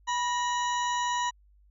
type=harmonic tone with a mistuned harmonic; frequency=977 Hz; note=B5; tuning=19 cents flat; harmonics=1 / 2 / 3 / 4 / 6 / 7; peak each=-27 / -35 / -39 / -39 / -42 / -41 dBFS; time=0.07-1.31 s; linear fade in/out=20 ms; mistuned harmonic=2; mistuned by=-78 cents; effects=added 50 Hz sine -57 dBFS peak until 1.7 s